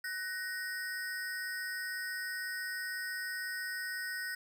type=ring-modulated tone; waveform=square; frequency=1683 Hz; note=G#6; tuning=23 cents sharp; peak=-34 dBFS; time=0.04-4.35 s; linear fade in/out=5 ms; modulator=187 Hz; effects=none